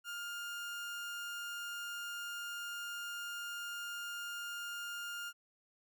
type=tone; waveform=30% pulse; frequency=1409 Hz; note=F6; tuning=15 cents sharp; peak=-38 dBFS; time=0.04-5.33 s; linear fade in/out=50 ms; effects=none